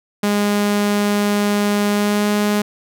sawtooth tone with pitch glide, 205.5 to 207.6 Hz, G#3 to G#3, -18 to 0 cents, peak -11 dBFS, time 0.23-2.62 s, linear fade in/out 5 ms, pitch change +18 cents, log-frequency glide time 1.9-2.27 s, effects none

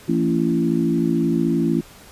harmonic tone with a mistuned harmonic, 56.2 Hz, A1, 37 cents sharp, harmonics 3 / 4 / 5 / 6, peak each -22 / -22 / -22 / -22 dBFS, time 0.08-1.81 s, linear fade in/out 10 ms, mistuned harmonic 4, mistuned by +23 cents, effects pink hiss -45 dBFS RMS until 2.11 s + resampled to 32000 Hz

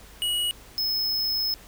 square tone pair in turn, 2911 / 5187 Hz, F#7 / E8, -29 / -29 cents, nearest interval minor seventh, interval 1000 cents, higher second, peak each -24 dBFS, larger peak neither, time 0.22-0.51 / 0.78-1.54 s, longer second, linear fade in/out 0 ms, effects added 50 Hz sine -51 dBFS peak until 1.67 s + pink hiss -49 dBFS RMS until 1.67 s

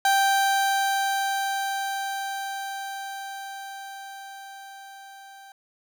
30% pulse tone with level ramp, 784 Hz, G5, in tune, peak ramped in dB -15 to -42 dBFS, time 0.05-5.52 s, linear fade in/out 2 ms, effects none

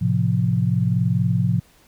sine chord, F major, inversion first, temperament equal, 110 / 130.81 / 174.61 Hz, A2 / C3 / F3, 0 / 0 / 0 cents, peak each -21 dBFS, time 0.01-1.6 s, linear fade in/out 10 ms, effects pink hiss -55 dBFS RMS until 1.87 s

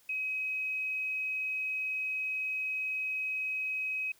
sine tone, 2538 Hz, D#7, 34 cents sharp, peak -31 dBFS, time 0.09-4.12 s, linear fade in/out 5 ms, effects white hiss -64 dBFS RMS until 4.19 s

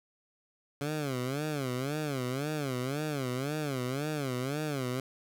15% pulse tone with vibrato, 138.59 Hz, C#3, in tune, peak -25 dBFS, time 0.81-5 s, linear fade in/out 2 ms, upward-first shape sine, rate 1.9 Hz, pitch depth 190 cents each way, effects none

